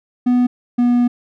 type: tone pair in turn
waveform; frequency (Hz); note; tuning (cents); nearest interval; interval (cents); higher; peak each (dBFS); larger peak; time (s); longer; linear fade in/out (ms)
triangle; 246.9 / 242.8; B3 / B3; 0 / -29; unison; 29; first; -9; neither; 0.26-0.47 / 0.78-1.08; second; 10
effects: none